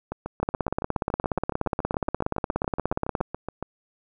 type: two click trains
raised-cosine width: 1 ms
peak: -16 / -10 dBFS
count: 26 / 48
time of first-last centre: 0.12-3.626 / 0.43-3.211 s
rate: 7.13 / 16.9 Hz
effects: none